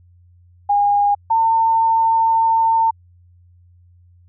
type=tone pair in turn; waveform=sine; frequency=815 / 903.3 Hz; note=G#5 / A5; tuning=-33 / +45 cents; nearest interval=major second; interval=178 cents; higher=second; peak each=-12 dBFS; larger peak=neither; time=0.69-1.15 / 1.3-2.91 s; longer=second; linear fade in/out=10 ms; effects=added 88 Hz sine -47 dBFS peak until 4.28 s